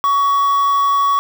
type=tone with quantisation; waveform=triangle; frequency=1122 Hz; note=C#6; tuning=21 cents sharp; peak=-10 dBFS; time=0.04-1.19 s; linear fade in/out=0 ms; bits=5; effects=none